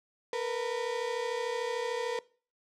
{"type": "tone pair together", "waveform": "35% pulse", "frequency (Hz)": [458.4, 491.8], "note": ["A#4", "B4"], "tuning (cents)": [-29, -7], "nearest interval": "minor second", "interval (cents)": 122, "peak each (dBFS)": [-32, -32], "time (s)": [0.33, 2.19], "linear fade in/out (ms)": 2, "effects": ["noise-tail reverb RT60 0.4 s tail -21 dB re dry", "low-pass 6000 Hz 12 dB/octave"]}